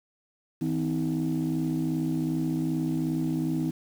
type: tone cluster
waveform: sine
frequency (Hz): 159.7 / 256.1 / 318.7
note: D#3 / C4 / D#4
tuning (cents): +45 / -37 / +42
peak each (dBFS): -28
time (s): 0.61-3.71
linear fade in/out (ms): 10
effects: tanh soft clip ceiling -20 dBFS + 8-bit